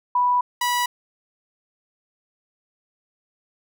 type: tone pair in turn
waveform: sine / sawtooth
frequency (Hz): 985 / 977.1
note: B5 / B5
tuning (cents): -5 / -19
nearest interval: unison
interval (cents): 14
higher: first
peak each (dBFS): -16 / -16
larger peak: neither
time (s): 0.15-0.41 / 0.61-0.86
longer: first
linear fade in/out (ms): 5
effects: none